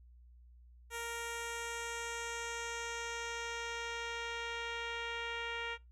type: tone with low-pass filter sweep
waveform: 10% pulse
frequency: 466.2 Hz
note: A#4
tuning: in tune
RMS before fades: -41 dBFS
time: 0.9-5.78 s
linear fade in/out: 50 ms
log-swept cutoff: 11000 to 3000 Hz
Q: 1.6
effects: noise-tail reverb RT60 0.2 s tail -22 dB re dry + added 60 Hz sine -56 dBFS peak until 5.91 s